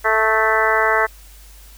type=harmonic tone with a mistuned harmonic; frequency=220 Hz; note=A3; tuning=in tune; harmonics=2 / 3 / 4 / 5 / 6 / 7 / 8 / 9; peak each=-22 / -22 / -22 / -22 / -22 / -22 / -22 / -22 dBFS; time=0.04-1.07 s; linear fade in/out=20 ms; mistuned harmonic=6; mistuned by=-17 cents; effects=added 50 Hz sine -41 dBFS peak until 1.77 s + white hiss -47 dBFS RMS until 1.77 s